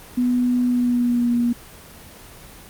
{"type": "tone with pitch glide", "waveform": "sine", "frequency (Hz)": [246.9, 238.9], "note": ["B3", "A#3"], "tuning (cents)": [0, 43], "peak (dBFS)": -16, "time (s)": [0.17, 1.53], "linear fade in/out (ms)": 10, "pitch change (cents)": -57, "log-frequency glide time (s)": [0.65, 1.33], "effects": ["pink hiss -42 dBFS RMS until 2.69 s", "Opus 24 kbps"]}